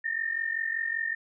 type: tone pair together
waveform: sine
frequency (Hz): 1799 / 1844.2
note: A6 / A#6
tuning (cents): +38 / -19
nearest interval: unison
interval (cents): 43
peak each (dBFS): -30 / -31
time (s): 0.04-1.15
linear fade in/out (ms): 10
effects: none